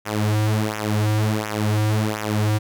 sawtooth tone with flanger, 106.9 Hz, A2, 49 cents flat, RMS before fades -21 dBFS, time 0.05-2.59 s, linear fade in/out 20 ms, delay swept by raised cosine 0.22 to 4.82 ms, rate 1.4 Hz, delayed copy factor -0.85, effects none

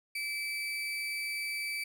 35% pulse tone with amplitude modulation, 2312 Hz, D7, 28 cents flat, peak -30 dBFS, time 0.15-1.84 s, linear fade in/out 5 ms, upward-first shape sine, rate 227 Hz, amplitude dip 35%, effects none

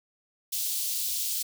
white high-pass noise, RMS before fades -30 dBFS, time 0.52-1.43 s, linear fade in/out 10 ms, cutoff 3400 Hz, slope 24 dB/octave, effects none

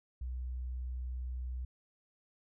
sine tone, 62.5 Hz, B1, 21 cents sharp, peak -36 dBFS, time 0.21-1.65 s, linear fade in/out 5 ms, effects none

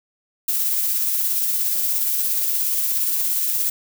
violet noise with tremolo, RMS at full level -20 dBFS, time 0.48-3.7 s, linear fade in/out 5 ms, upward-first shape sine, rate 17 Hz, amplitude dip 25%, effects none

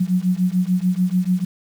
sine beating tone pair, 179 / 185.8 Hz, F3 / F#3, +43 / +7 cents, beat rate 6.8 Hz, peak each -19 dBFS, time 0-1.45 s, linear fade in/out 10 ms, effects 7-bit

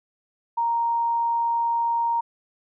sine tone, 932.3 Hz, A#5, in tune, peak -20 dBFS, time 0.57-2.21 s, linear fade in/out 10 ms, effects none

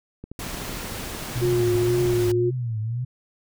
click train, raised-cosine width 3 ms, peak -23 dBFS, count 26, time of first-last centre 0.24-2.134 s, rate 13.2 Hz
pink noise, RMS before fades -33 dBFS, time 0.39-2.32 s, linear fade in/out 5 ms
sine tone with vibrato, 117.5 Hz, A#2, 14 cents sharp, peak -24 dBFS, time 1.35-3.05 s, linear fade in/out 10 ms, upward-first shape triangle, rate 1.9 Hz, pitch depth 170 cents each way
sine tone, 357.2 Hz, F4, 39 cents sharp, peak -19 dBFS, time 1.41-2.51 s, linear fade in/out 20 ms
effects none

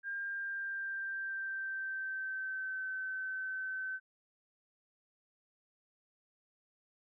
sine tone with pitch glide, 1603 to 1531.5 Hz, G6 to G6, +38 to -41 cents, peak -36 dBFS, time 0.03-4 s, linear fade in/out 50 ms, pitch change -79 cents, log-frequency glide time 0.17-2.86 s, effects none

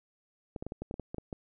clicks, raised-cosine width 2 ms, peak -24 dBFS, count 11, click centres 0.562 / 0.625 / 0.666 / 0.721 / 0.82 / 0.911 / 0.941 / 0.997 / 1.145 / 1.183 / 1.328 s, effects none

